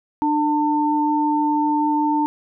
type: tone pair together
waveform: sine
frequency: 298.9 / 897.9 Hz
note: D4 / A5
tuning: +31 / +35 cents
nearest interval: octave + perfect fifth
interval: 1904 cents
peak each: -19 dBFS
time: 0.22-2.26 s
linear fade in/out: 0 ms
effects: none